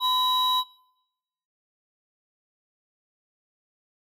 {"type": "tone pair together", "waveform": "triangle", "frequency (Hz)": [1012, 3881], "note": ["B5", "B7"], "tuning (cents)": [42, -31], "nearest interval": "octave + major seventh", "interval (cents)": 2327, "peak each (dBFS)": -21, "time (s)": [0, 0.64], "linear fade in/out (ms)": 50, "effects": ["noise-tail reverb RT60 0.9 s tail -23 dB re dry", "tanh soft clip ceiling -13 dBFS"]}